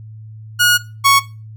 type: tone pair in turn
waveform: sawtooth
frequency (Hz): 1446 / 1109.3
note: F#6 / C#6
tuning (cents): -40 / +1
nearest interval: perfect fourth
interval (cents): 459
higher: first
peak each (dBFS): -6 / -4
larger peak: second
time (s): 0.59-0.78 / 1.04-1.2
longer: first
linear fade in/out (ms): 20
effects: noise-tail reverb RT60 0.3 s tail -18 dB re dry + added 109 Hz sine -32 dBFS peak until 1.56 s

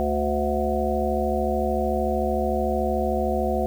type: harmonic tone with a mistuned harmonic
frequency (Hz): 73.42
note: D2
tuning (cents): 0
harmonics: 1 / 3 / 5 / 7 / 9 / 10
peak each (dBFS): -28 / -28 / -28 / -28 / -28 / -28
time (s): 0-3.66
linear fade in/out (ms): 0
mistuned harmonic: 1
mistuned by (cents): -86
effects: 8-bit

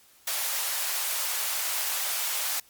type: high-pass noise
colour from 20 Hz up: white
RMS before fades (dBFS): -29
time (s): 0.27-2.6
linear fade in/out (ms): 5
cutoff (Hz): 600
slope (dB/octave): 24
effects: white hiss -58 dBFS RMS until 2.69 s + Opus 48 kbps

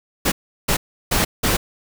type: noise bursts at uneven times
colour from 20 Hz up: pink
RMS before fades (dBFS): -18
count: 4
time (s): 0.25-0.32 / 0.68-0.77 / 1.11-1.25 / 1.43-1.57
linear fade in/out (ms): 10
effects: none

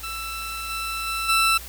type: tone with level steps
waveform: 20% pulse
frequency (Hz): 1330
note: E6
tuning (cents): +15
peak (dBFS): -25 / -22 / -20 / -12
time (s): 0.03-1.58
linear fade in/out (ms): 10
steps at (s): 0.69 / 1.06 / 1.28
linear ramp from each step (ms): 20
effects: added 60 Hz sine -40 dBFS peak until 1.68 s + white hiss -40 dBFS RMS until 1.68 s

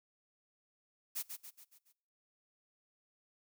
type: noise with echo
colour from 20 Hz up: blue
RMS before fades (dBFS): -38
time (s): 1.15-1.23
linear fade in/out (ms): 20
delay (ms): 140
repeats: 5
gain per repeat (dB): -6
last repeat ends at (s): 1.93
effects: noise-tail reverb RT60 0.7 s tail -23 dB re dry

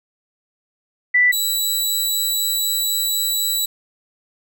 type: tone pair in turn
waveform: sine / 15% pulse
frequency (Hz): 1977 / 3938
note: B6 / B7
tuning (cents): +1 / -6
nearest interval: octave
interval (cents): 1193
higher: second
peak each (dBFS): -11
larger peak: neither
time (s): 1.14-1.32 / 1.32-3.66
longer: second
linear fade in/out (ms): 10
effects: none

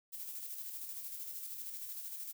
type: noise with tremolo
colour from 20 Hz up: violet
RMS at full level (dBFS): -43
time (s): 0.12-2.33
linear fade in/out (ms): 20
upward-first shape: square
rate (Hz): 13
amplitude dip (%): 35
effects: none

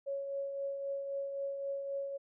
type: tone with tremolo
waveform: sine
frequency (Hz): 554.4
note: C#5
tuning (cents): 0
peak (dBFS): -33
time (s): 0.06-2.18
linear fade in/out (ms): 20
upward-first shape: triangle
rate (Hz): 3.8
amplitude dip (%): 45
effects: none

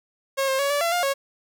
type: tone with pitch steps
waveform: sawtooth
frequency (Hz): 543 / 532 / 561 / 577 / 677 / 706 / 550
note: C#5 / C5 / C#5 / D5 / E5 / F5 / C#5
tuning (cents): -36 / +29 / +21 / -31 / +46 / +19 / -14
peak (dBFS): -17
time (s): 0.37-1.14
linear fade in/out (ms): 20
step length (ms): 110
effects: none

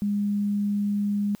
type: tone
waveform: sine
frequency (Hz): 204.3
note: G#3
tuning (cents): -28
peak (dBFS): -22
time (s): 0.02-1.35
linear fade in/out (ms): 0
effects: white hiss -58 dBFS RMS until 1.4 s

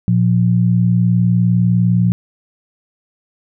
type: tone pair together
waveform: sine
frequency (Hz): 117.21 / 177.1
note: A#2 / F3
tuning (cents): +10 / +24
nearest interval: perfect fifth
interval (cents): 714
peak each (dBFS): -13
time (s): 0.08-2.12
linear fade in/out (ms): 0
effects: none

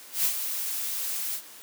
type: noise with ADSR envelope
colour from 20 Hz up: blue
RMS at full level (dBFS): -23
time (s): 0.12-1.42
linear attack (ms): 130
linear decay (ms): 70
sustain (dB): -8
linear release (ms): 75
effects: white hiss -47 dBFS RMS until 1.62 s + high-pass 200 Hz 12 dB/octave

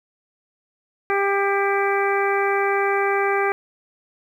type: harmonic tone with a mistuned harmonic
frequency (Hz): 397.4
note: G4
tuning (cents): +24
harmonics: 1 / 2 / 3 / 4 / 5 / 6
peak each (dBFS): -21 / -24 / -26 / -27 / -28 / -29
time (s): 1.1-3.52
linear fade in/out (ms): 0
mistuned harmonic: 6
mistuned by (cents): -44
effects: 9-bit

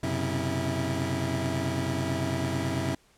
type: tone cluster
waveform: 25% pulse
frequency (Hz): 93.1 / 127.4 / 136.5 / 326.5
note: F#2 / C3 / C#3 / E4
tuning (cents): +11 / -46 / -26 / -17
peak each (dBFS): -29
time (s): 0.03-2.95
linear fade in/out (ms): 5
effects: pink hiss -62 dBFS RMS until 3.17 s + low-pass 11000 Hz 12 dB/octave

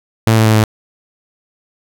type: tone with pitch steps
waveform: sawtooth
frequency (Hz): 111.9 / 110.74 / 109.6 / 108.46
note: A2 / A2 / A2 / A2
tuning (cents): +30 / +12 / -6 / -24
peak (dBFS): -4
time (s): 0.27-0.638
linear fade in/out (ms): 0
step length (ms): 92
effects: none

